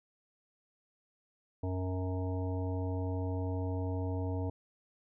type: harmonic tone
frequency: 92.5 Hz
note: F#2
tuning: in tune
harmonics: 1 / 3 / 5 / 7 / 9 / 10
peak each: -33 / -39 / -42 / -45 / -50 / -50 dBFS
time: 1.63-4.5 s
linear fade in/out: 5 ms
effects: none